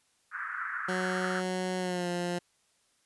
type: band-pass noise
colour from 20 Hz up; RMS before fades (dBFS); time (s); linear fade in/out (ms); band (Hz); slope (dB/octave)
pink; -36; 0.31-1.43; 50; 1300 to 1700; 48
type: tone with pitch glide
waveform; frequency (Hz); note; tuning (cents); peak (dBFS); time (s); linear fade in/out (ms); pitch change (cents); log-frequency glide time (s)
15% pulse; 184.2 to 175.88; F#3 to F3; -7 to +13; -24; 0.88-2.39; 10; -80; 1.78-2.08
effects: white hiss -70 dBFS RMS until 3.05 s + resampled to 24000 Hz